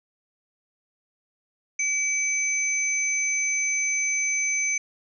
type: tone pair together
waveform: sine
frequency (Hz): 2300 / 6140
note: D7 / G8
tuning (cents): -37 / -37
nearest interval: octave + perfect fourth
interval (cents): 1700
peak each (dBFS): -25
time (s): 1.79-4.78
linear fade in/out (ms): 5
effects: none